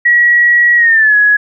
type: tone with pitch glide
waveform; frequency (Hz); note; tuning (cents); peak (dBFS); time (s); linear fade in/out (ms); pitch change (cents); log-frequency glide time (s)
sine; 1918 to 1679.4; A#6 to G#6; +49 to +19; -5; 0.05-1.37; 10; -230; 0.76-1.16
effects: none